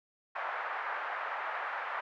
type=band-pass noise; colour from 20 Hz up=white; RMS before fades=-37 dBFS; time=0.35-2.01 s; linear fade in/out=10 ms; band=650 to 1700 Hz; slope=24 dB/octave; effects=none